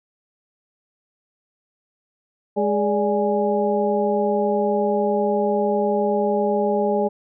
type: harmonic tone with a mistuned harmonic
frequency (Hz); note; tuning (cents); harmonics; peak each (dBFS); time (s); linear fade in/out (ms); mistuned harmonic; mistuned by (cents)
207.3; G#3; -3; 1 / 2 / 3 / 4; -24 / -21 / -23 / -25; 2.56-7.09; 20; 3; -100
effects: none